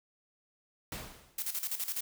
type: noise with exponential decay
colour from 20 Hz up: pink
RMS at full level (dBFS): -38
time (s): 0.92-1.52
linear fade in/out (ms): 1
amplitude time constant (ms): 130
type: noise with tremolo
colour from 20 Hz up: blue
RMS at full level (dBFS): -34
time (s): 1.38-2.01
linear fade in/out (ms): 5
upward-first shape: square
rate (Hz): 12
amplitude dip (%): 70
effects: none